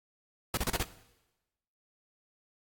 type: noise bursts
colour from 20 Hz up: pink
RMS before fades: -30 dBFS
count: 5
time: 0.54-0.828 s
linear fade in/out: 2 ms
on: 32 ms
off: 32 ms
effects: noise-tail reverb RT60 1.0 s tail -17 dB re dry + AAC 64 kbps